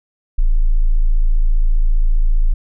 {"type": "tone", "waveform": "sine", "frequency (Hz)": 27.5, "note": "A0", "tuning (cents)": 0, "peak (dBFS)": -9, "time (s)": [0.38, 2.54], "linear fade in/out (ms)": 10, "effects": []}